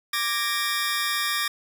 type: tone cluster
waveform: 20% pulse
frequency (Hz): 1176 / 1638 / 1855 / 5080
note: D6 / G#6 / A#6 / D#8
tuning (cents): +2 / -24 / -9 / +35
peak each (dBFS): -23 / -28 / -22 / -28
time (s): 0.13-1.48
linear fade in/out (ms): 5
effects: 9-bit